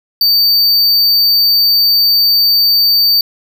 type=tone; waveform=square; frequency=4600 Hz; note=D8; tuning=37 cents flat; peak=-8 dBFS; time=0.21-3.21 s; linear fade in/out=2 ms; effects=none